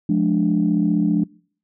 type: chord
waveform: sine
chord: D diminished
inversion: first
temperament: just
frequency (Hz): 176.2 / 211.4 / 293.7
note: F3 / Ab3 / D4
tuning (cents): +16 / +31 / 0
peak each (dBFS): -19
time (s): 0.09-1.24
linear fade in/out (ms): 5
effects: noise-tail reverb RT60 0.5 s tail -24 dB re dry + tanh soft clip ceiling -7 dBFS